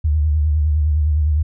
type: tone with vibrato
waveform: sine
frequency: 75.8 Hz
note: D#2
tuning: 45 cents flat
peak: -13 dBFS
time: 0.04-1.43 s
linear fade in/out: 10 ms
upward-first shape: sine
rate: 9.8 Hz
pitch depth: 73 cents each way
effects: none